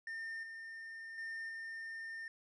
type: tone with level steps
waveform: triangle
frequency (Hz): 1811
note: A6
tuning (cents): +49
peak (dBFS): -39 / -44 / -39 / -41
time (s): 0.07-2.28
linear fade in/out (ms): 2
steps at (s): 0.43 / 1.18 / 1.49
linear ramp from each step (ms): 2
effects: resampled to 22050 Hz